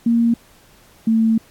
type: tone pair in turn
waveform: sine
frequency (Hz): 232.9 / 223.8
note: A#3 / A3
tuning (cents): -1 / +30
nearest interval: minor second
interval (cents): 69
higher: first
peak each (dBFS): -12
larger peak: neither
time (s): 0.06-0.34 / 1.07-1.38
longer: second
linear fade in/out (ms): 5
effects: pink hiss -51 dBFS RMS until 1.5 s + AAC 64 kbps